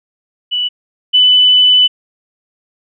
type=tone pair in turn; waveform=sine; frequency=2960 / 2996 Hz; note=F#7 / F#7; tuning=0 / +21 cents; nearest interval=unison; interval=21 cents; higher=second; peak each=-13 / -5 dBFS; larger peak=second; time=0.51-0.69 / 1.13-1.88 s; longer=second; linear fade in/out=20 ms; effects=none